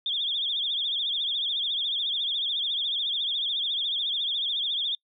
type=tone with vibrato; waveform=sine; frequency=3431 Hz; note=A7; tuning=44 cents flat; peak=-25 dBFS; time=0.06-4.95 s; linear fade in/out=2 ms; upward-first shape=triangle; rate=14 Hz; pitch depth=140 cents each way; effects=noise-tail reverb RT60 0.1 s tail -26 dB re dry